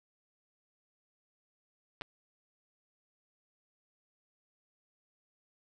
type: clicks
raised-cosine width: 0.3 ms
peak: -23 dBFS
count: 2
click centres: 2.012 / 2.019 s
effects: none